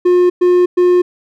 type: tone bursts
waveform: triangle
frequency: 357.7 Hz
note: F4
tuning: 41 cents sharp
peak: -5 dBFS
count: 3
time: 0.05-1.02 s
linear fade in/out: 10 ms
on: 250 ms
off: 110 ms
effects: none